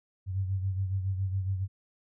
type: beating tone pair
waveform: sine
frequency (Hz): 95 / 102.2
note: F#2 / G#2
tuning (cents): +46 / -27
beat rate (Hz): 7.2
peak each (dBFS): -28 / -37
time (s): 0.26-1.68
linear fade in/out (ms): 50
effects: none